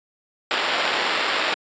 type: noise with sample-and-hold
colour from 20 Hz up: white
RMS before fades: -22 dBFS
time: 0.51-1.54 s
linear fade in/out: 0 ms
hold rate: 6300 Hz
effects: high-pass 400 Hz 12 dB/octave + resampled to 16000 Hz